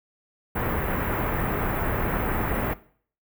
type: band-stop noise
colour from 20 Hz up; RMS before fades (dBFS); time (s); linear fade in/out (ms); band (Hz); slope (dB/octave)
pink; -26; 0.55-2.74; 10; 2000 to 16000; 24
effects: noise-tail reverb RT60 0.5 s tail -18 dB re dry